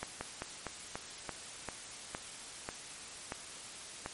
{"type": "slowing click train", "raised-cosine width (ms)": 0.5, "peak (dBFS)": -22, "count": 11, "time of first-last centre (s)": [0.03, 4.061], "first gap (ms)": 180, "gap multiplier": 1.17, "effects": ["white hiss -47 dBFS RMS until 4.13 s", "MP3 48 kbps"]}